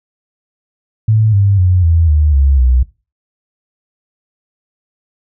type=tone with pitch steps; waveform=sine; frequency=109.3 / 99.65 / 90.85 / 82.83 / 75.52 / 68.85 / 62.78 Hz; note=A2 / G2 / F#2 / E2 / D2 / C#2 / B1; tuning=-11 / +29 / -31 / +9 / +49 / -11 / +29 cents; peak=-7 dBFS; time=1.08-2.83 s; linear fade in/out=5 ms; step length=250 ms; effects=noise-tail reverb RT60 0.3 s tail -19 dB re dry